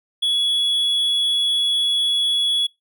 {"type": "tone", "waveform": "triangle", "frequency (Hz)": 3376, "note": "G#7", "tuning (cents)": 28, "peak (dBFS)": -15, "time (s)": [0.22, 2.67], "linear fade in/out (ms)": 10, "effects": ["noise-tail reverb RT60 0.2 s tail -24 dB re dry"]}